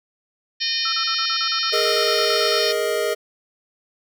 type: harmonic tone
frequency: 612 Hz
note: D#5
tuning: 29 cents flat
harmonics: 3 / 4 / 5 / 6 / 7 / 8 / 9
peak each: -31 / -31 / -28 / -29 / -26 / -29 / -26 dBFS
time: 0.6-2.73 s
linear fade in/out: 20 ms
type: tone bursts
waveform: sine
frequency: 1332 Hz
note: E6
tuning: 18 cents sharp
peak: -25 dBFS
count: 16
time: 0.85-2.59 s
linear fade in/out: 5 ms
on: 75 ms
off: 36 ms
type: chord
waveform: square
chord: Ab suspended second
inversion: none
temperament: just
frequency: 415.3 / 467.2 / 623 Hz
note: Ab4 / Bb4 / Eb5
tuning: 0 / +4 / +2 cents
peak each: -25 dBFS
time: 1.72-3.15 s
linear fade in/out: 20 ms
effects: none